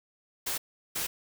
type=noise bursts at uneven times; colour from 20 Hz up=white; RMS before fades=-32 dBFS; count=2; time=0.46-0.58 / 0.95-1.07 s; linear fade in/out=10 ms; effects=none